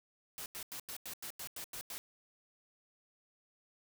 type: noise bursts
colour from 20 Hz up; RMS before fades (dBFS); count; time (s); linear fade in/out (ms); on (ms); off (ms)
white; -44; 10; 0.38-1.98; 0; 79; 90
effects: none